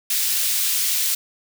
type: high-pass noise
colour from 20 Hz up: white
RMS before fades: -21 dBFS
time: 0.1-1.15 s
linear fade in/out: 5 ms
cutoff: 2600 Hz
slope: 12 dB/octave
effects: none